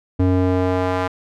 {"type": "tone with band-pass filter sweep", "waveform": "square", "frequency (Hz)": 91.9, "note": "F#2", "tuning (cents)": -11, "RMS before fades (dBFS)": -18, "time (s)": [0.19, 1.08], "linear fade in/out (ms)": 10, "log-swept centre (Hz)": [240, 1000], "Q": 0.93, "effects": []}